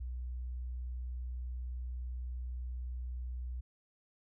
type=tone; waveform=sine; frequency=61.74 Hz; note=B1; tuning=in tune; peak=-37 dBFS; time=0-3.61 s; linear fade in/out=10 ms; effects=none